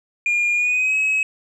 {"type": "tone with pitch glide", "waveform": "sine", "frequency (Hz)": [2418, 2559], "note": ["D7", "D#7"], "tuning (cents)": [50, 48], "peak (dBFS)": -14, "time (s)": [0.26, 1.23], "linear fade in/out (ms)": 2, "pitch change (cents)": 98, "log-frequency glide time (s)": [0.54, 0.95], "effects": ["tanh soft clip ceiling -15 dBFS"]}